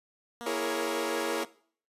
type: tone with vibrato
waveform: 10% pulse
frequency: 236.1 Hz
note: A#3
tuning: 22 cents sharp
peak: -30 dBFS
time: 0.41-1.45 s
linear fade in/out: 0 ms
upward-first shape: sine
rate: 18 Hz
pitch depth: 11 cents each way
type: chord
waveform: sawtooth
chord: A# half-diminished seventh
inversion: second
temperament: equal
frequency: 329.6 / 415.3 / 466.2 / 554.4 Hz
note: E4 / G#4 / A#4 / C#5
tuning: 0 / 0 / 0 / 0 cents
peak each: -31 dBFS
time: 0.46-1.44 s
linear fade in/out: 5 ms
effects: noise-tail reverb RT60 0.5 s tail -19 dB re dry + resampled to 32000 Hz